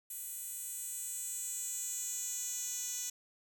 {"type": "tone with high-pass filter sweep", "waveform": "10% pulse", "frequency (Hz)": 493.9, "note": "B4", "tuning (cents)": 0, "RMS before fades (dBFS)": -40, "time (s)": [0.1, 3.1], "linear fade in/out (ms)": 5, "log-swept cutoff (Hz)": [10000, 5900], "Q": 3, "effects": []}